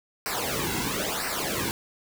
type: noise with flanger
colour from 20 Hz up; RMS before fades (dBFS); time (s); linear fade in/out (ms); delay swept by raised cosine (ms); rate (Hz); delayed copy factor
pink; -29; 0.26-1.71; 0; 0.29 to 1.69; 1; -0.85
effects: none

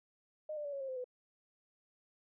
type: tone with pitch steps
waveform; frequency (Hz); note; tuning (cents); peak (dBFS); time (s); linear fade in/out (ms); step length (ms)
sine; 614 / 593.4 / 573.5 / 554.3 / 535.8 / 517.8 / 500.5; D#5 / D5 / D5 / C#5 / C5 / C5 / B4; -23 / +18 / -41 / 0 / +41 / -18 / +23; -38; 0.49-1.043; 5; 79
effects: none

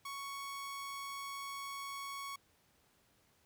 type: tone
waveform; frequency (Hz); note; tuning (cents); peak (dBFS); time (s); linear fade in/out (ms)
sawtooth; 1111; C#6; +4; -38; 0.05-2.36; 5
effects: pink hiss -71 dBFS RMS until 3.45 s + high-pass 60 Hz 12 dB/octave

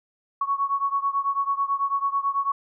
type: beating tone pair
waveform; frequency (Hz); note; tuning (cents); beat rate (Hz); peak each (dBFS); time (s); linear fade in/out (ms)
sine; 1108.7 / 1117.8; C#6 / C#6; 0 / +14; 9.1; -24 / -26; 0.41-2.52; 5
effects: none

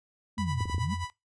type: exponential two-way sweep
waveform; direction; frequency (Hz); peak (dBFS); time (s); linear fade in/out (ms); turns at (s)
sine; down then up; 230 to 76 to 230; -29; 0.37-0.95; 20; 0.73
type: tone with tremolo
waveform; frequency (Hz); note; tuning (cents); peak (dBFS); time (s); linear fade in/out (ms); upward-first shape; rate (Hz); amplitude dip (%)
sawtooth; 988; B5; 0; -30; 0.38-1.1; 0; sine; 9.5; 75
type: tone with vibrato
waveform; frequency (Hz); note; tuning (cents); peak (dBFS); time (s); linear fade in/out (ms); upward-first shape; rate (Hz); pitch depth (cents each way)
sine; 87.7; F2; +8; -32; 0.38-1.05; 10; square; 19; 12
type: clicks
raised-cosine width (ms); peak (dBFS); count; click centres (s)
3; -25; 5; 0.607 / 0.656 / 0.698 / 0.746 / 0.782
effects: noise-tail reverb RT60 0.2 s tail -19 dB re dry + resampled to 22050 Hz

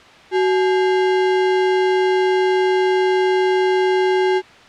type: tone with sample-and-hold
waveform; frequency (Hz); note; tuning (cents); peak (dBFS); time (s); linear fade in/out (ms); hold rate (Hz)
sine; 373.4; F#4; +16; -13; 0.31-4.42; 50; 1225
effects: white hiss -43 dBFS RMS until 4.68 s + low-pass 3000 Hz 12 dB/octave

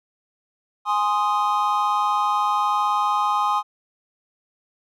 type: chord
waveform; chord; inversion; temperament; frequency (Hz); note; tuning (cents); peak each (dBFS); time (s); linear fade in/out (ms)
triangle; Ab major; none; equal; 830.6 / 1046.5 / 1244.5; Ab5 / C6 / Eb6; 0 / 0 / 0; -21; 0.85-3.63; 50
effects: none

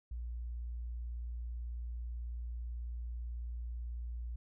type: tone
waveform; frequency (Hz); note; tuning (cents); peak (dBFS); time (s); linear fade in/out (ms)
sine; 59.1; A#1; +24; -38; 0.11-4.36; 5
effects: none

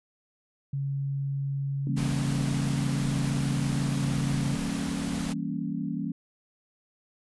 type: tone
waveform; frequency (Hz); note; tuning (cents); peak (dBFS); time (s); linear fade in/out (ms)
sine; 138.59; C#3; 0; -27; 0.73-4.55; 5
type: chord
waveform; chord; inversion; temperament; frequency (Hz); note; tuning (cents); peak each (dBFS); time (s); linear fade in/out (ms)
sine; E diminished seventh; none; equal; 164.81 / 196 / 233.1 / 277.2; E3 / G3 / Bb3 / Db4; 0 / 0 / 0 / 0; -34; 1.87-6.12; 2
type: noise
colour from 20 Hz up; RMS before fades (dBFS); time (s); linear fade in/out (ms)
pink; -37; 1.96-5.34; 20
effects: resampled to 24000 Hz

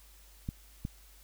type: clicks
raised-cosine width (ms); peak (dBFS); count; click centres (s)
5; -22; 2; 0.489 / 0.851
effects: added 50 Hz sine -56 dBFS peak until 1.23 s + white hiss -60 dBFS RMS until 1.23 s

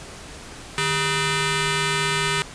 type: ring-modulated tone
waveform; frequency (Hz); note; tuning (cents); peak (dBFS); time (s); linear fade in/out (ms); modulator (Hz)
10% pulse; 554.4; C#5; 0; -9; 0.78-2.42; 0; 707
effects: pink hiss -39 dBFS RMS until 2.54 s + resampled to 22050 Hz

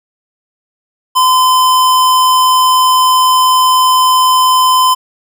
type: tone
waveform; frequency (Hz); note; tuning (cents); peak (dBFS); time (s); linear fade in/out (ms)
square; 1023; C6; -39; -7; 1.15-4.95; 20
effects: none

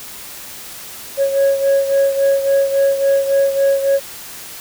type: beating tone pair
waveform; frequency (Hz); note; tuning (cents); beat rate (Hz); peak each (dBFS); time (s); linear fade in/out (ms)
sine; 550 / 553.6; C#5 / C#5; -14 / -2; 3.6; -11 / -16; 1.17-4; 50
effects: tanh soft clip ceiling -9 dBFS + white hiss -33 dBFS RMS until 4.6 s

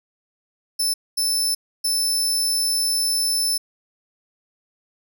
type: tone bursts at uneven times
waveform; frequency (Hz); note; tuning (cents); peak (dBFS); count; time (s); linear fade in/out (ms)
25% pulse; 5280; E8; +2; -14; 3; 0.79-0.94 / 1.17-1.55 / 1.84-3.58; 10
effects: none

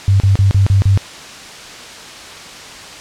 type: tone bursts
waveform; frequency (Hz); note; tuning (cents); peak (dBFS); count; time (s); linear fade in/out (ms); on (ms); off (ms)
sine; 98; G2; 0; -7; 6; 0.08-0.975; 0; 120; 35
effects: white hiss -32 dBFS RMS until 3 s + low-pass 6000 Hz 12 dB/octave

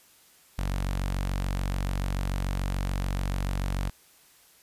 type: tone with notch filter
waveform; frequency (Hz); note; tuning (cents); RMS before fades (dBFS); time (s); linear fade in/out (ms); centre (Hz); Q
sawtooth; 46.9; F#1; +24; -29; 0.58-3.9; 10; 380; 1.5
effects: white hiss -58 dBFS RMS until 4.62 s + resampled to 32000 Hz

